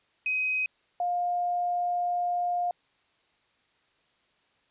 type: tone pair in turn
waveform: sine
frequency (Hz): 2521 / 707.4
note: D#7 / F5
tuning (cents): +22 / +22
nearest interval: octave + minor seventh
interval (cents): 2200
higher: first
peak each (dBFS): -25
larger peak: neither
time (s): 0.26-0.66 / 1-2.71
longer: second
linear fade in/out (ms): 2
effects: white hiss -68 dBFS RMS until 4.7 s + resampled to 8000 Hz